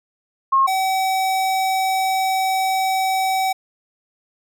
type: tone pair in turn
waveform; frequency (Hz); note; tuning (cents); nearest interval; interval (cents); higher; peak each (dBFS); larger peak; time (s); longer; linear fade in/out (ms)
sine / square; 1077 / 761.6; C6 / F#5; +50 / +50; tritone; 600; first; -12 / -18; first; 0.52-0.67 / 0.67-3.53; second; 10
effects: none